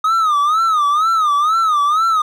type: tone with vibrato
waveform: triangle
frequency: 1244.5 Hz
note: D#6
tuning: in tune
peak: -10 dBFS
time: 0.04-2.22 s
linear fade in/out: 5 ms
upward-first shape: sine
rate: 2.1 Hz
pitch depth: 140 cents each way
effects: none